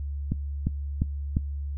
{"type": "click train", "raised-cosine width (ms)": 5, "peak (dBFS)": -12, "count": 4, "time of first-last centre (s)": [0.32, 1.369], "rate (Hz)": 2.86, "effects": ["noise-tail reverb RT60 0.1 s tail -17 dB re dry", "added 71 Hz sine -29 dBFS peak until 1.77 s"]}